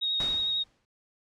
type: tone with vibrato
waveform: sine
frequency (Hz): 3757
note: A#7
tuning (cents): +13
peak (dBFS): -25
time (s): 0.01-0.64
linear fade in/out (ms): 20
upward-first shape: sine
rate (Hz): 11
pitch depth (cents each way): 17
type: noise with exponential decay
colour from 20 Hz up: pink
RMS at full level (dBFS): -35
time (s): 0.2-0.85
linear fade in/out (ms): 0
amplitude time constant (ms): 140
effects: low-pass 6000 Hz 12 dB/octave